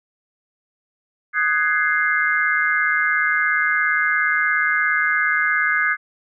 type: chord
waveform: sine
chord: Ab dominant seventh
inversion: second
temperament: equal with one note detuned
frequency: 1244.5 / 1504.1 / 1661.2 / 2093 Hz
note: Eb6 / Gb6 / Ab6 / C7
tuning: 0 / +28 / 0 / 0 cents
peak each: -24 / -22 / -20 / -22 dBFS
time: 1.33-5.97 s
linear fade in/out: 50 ms
effects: none